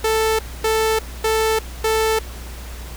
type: tone bursts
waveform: sawtooth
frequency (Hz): 441.1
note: A4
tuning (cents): +4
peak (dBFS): -12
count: 4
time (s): 0.04-2.19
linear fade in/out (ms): 5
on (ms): 350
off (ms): 250
effects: added 60 Hz sine -31 dBFS peak until 2.96 s + pink hiss -38 dBFS RMS until 2.96 s